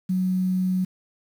sine tone with quantisation, 185 Hz, F#3, in tune, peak -20 dBFS, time 0.09-0.85 s, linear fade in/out 10 ms, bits 8, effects none

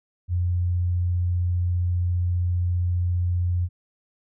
sine tone, 88.5 Hz, F2, 23 cents sharp, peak -20 dBFS, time 0.28-3.69 s, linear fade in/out 50 ms, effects none

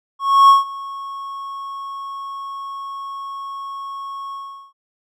triangle tone with ADSR envelope, 1100 Hz, C#6, 14 cents flat, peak -3 dBFS, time 0.19-4.73 s, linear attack 300 ms, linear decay 150 ms, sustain -22 dB, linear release 400 ms, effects none

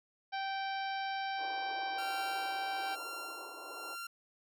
harmonic tone, 779 Hz, G5, 11 cents flat, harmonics 1 / 2 / 3 / 4 / 5 / 6 / 7, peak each -36 / -42 / -46 / -48 / -50 / -52 / -53 dBFS, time 0.32-2.96 s, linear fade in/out 20 ms
white band-pass noise, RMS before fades -50 dBFS, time 1.37-3.97 s, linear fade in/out 50 ms, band 300 to 1100 Hz, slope 96 dB/octave
sawtooth tone with tremolo, 1380 Hz, F6, 21 cents flat, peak -37 dBFS, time 1.98-4.07 s, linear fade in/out 5 ms, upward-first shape sine, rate 1.1 Hz, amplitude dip 55%
effects none

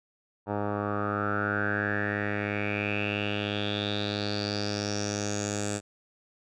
10% pulse tone with low-pass filter sweep, 103 Hz, G#2, 14 cents flat, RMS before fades -30 dBFS, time 0.46-5.81 s, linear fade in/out 50 ms, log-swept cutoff 970 to 7800 Hz, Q 7.3, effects none

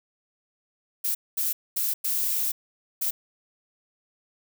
violet noise bursts at uneven times, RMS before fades -26 dBFS, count 5, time 1.04-1.15 / 1.37-1.53 / 1.76-1.94 / 2.04-2.52 / 3.01-3.11 s, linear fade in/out 10 ms, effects none

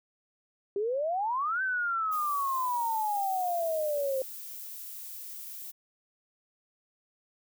sine exponential two-way sweep, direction up then down, 389.4 to 1560 to 521 Hz, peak -27 dBFS, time 0.76-4.22 s, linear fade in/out 2 ms, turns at 1.62 s
violet noise, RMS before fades -42 dBFS, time 2.11-5.72 s, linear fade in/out 20 ms
effects none

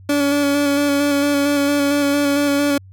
30% pulse tone with vibrato, 285.4 Hz, D4, 49 cents flat, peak -12 dBFS, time 0.09-2.78 s, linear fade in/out 5 ms, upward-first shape square, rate 4.4 Hz, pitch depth 18 cents each way, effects added 95 Hz sine -39 dBFS peak until 2.92 s

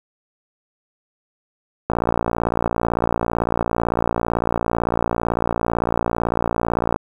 click train, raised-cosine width 1 ms, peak -5 dBFS, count 294, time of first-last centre 1.9-6.96 s, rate 57.9 Hz, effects 7-bit

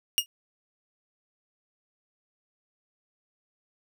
sawtooth tone with exponential decay, 2846 Hz, F7, 32 cents sharp, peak -13 dBFS, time 0.18-0.26 s, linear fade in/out 0 ms, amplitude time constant 16 ms, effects none

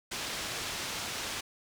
white low-pass noise, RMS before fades -37 dBFS, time 0.11-1.41 s, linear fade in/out 10 ms, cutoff 5600 Hz, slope 12 dB/octave, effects none

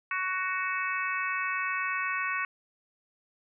harmonic tone, 372.2 Hz, F#4, 10 cents sharp, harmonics 3 / 4 / 5 / 6 / 7, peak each -33 / -34 / -35 / -36 / -36 dBFS, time 0.11-2.45 s, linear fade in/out 2 ms, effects none

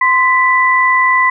sine tone pair together, 1037 / 1980.3 Hz, C6 / B6, -16 / +4 cents, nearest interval major seventh, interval 1120 cents, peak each -11 dBFS, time 0.01-1.3 s, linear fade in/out 5 ms, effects none

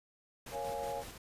pink noise with tremolo, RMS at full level -47 dBFS, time 0.46-1.18 s, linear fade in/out 5 ms, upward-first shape square, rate 5.4 Hz, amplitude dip 35%
sine chord, Bb minor seventh, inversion none, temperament equal with one note detuned, 466.2 / 552.8 / 698.5 / 830.6 Hz, Bb4 / Db5 / F5 / Ab5, 0 / -5 / 0 / 0 cents, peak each -43 / -40 / -43 / -40 dBFS, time 0.51-1.04 s, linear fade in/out 50 ms
effects resampled to 32000 Hz

